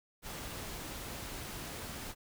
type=noise; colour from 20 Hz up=pink; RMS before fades=-43 dBFS; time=0.22-2.15 s; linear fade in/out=50 ms; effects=none